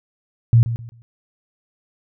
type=tone with echo; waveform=sine; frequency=116.54 Hz; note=A#2; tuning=in tune; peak=-8 dBFS; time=0.53-0.63 s; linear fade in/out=0 ms; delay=130 ms; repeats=3; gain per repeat=-12 dB; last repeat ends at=1.02 s; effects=none